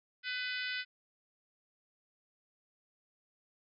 harmonic tone, 501 Hz, B4, 25 cents sharp, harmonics 3 / 4 / 5 / 6 / 7 / 8 / 9 / 10, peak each -39 / -41 / -43 / -45 / -46 / -47 / -48 / -49 dBFS, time 0.23-0.85 s, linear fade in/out 50 ms, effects none

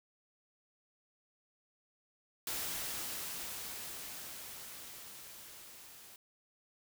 white noise with level ramp, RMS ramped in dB -38 to -55 dBFS, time 2.47-6.16 s, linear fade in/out 2 ms, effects none

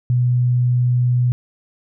sine tone, 123.47 Hz, B2, in tune, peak -13 dBFS, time 0.1-1.32 s, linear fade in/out 0 ms, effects none

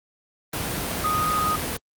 sine tone in noise, 1244.5 Hz, D#6, in tune, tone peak -21 dBFS, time 1.04-1.56 s, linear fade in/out 5 ms, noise pink, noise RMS -27 dBFS, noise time 0.53-1.77 s, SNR +3 dB, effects high-pass 60 Hz 12 dB/octave + Opus 32 kbps

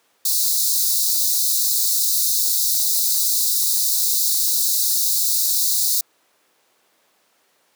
white high-pass noise, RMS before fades -19 dBFS, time 0.25-6.01 s, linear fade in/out 5 ms, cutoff 3800 Hz, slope 96 dB/octave, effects pink hiss -61 dBFS RMS until 7.75 s + high-pass 400 Hz 12 dB/octave

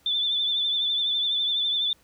sine tone with vibrato, 3520 Hz, A7, in tune, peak -22 dBFS, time 0.06-1.93 s, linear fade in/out 2 ms, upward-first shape triangle, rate 12 Hz, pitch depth 50 cents each way, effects pink hiss -61 dBFS RMS until 2.03 s

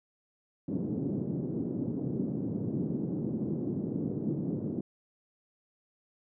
white band-pass noise, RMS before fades -33 dBFS, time 0.68-4.81 s, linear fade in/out 5 ms, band 130 to 320 Hz, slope 24 dB/octave, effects none

